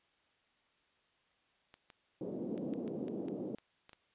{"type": "clicks", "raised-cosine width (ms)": 0.2, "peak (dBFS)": -36, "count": 10, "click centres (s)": [1.741, 1.902, 2.578, 2.737, 2.878, 3.082, 3.284, 3.585, 3.894, 3.932]}
{"type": "band-pass noise", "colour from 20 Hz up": "pink", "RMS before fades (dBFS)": -40, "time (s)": [2.21, 3.55], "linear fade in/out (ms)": 2, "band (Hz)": [200, 460], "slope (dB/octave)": 24}
{"effects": ["white hiss -73 dBFS RMS until 4.14 s", "resampled to 8000 Hz"]}